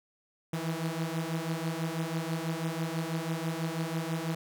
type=beating tone pair; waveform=sawtooth; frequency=160 / 166.1 Hz; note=D#3 / E3; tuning=+49 / +13 cents; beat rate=6.1 Hz; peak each=-30 dBFS; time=0.53-4.35 s; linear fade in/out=5 ms; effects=none